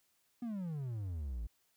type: exponential sweep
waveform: triangle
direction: down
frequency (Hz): 246.9 to 51.91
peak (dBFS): -35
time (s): 0.42-1.47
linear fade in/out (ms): 5
effects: white hiss -75 dBFS RMS until 1.76 s